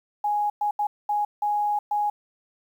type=tone bursts at uneven times; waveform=sine; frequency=830.6 Hz; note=G#5; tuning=in tune; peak=-21 dBFS; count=6; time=0.24-0.5 / 0.61-0.71 / 0.79-0.87 / 1.09-1.25 / 1.42-1.79 / 1.91-2.1 s; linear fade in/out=5 ms; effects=9-bit